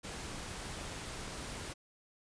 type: noise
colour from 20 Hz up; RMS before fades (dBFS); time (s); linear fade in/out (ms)
pink; -43; 0.03-1.74; 20
effects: resampled to 22050 Hz